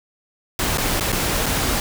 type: noise with dropouts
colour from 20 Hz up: pink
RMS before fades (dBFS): -21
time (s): 0.59-1.8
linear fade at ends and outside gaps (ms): 1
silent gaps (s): 0.774-0.782 / 0.998-1.008 / 1.12-1.126 / 1.46-1.464
effects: none